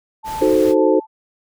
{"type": "tone with tremolo", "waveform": "sine", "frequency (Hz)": 879, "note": "A5", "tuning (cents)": -2, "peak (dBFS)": -23, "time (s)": [0.23, 1.07], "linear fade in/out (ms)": 20, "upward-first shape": "sine", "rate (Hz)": 2, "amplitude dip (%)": 90}
{"type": "noise", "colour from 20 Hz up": "pink", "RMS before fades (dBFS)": -33, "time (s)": [0.24, 0.75], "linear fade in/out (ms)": 50}
{"type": "chord", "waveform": "sine", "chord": "D# diminished seventh", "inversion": "none", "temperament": "equal", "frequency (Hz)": [311.1, 370, 440, 523.3], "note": ["D#4", "F#4", "A4", "C5"], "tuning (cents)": [0, 0, 0, 0], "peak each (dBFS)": -17, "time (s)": [0.41, 1], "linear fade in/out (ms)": 10}
{"effects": []}